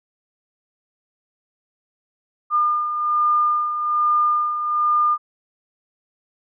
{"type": "beating tone pair", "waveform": "sine", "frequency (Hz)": [1207, 1208.2], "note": ["D6", "D6"], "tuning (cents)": [47, 49], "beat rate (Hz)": 1.2, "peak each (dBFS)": [-25, -17], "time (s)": [2.5, 5.18], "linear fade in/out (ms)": 50, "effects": []}